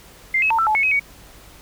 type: tone with pitch steps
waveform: sine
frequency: 2094 / 2574 / 902 / 1332 / 860 / 2202 / 2539 / 2245 Hz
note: C7 / E7 / A5 / E6 / A5 / C#7 / D#7 / C#7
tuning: +1 / -42 / +43 / +18 / -40 / -12 / +34 / +21 cents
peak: -15 dBFS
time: 0.34-0.996 s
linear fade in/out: 5 ms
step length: 82 ms
effects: added 50 Hz sine -50 dBFS peak until 1.61 s + pink hiss -46 dBFS RMS until 1.61 s